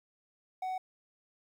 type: tone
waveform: triangle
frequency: 747 Hz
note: F#5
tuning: 16 cents sharp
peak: -31 dBFS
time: 0.62-0.78 s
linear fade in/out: 5 ms
effects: 11-bit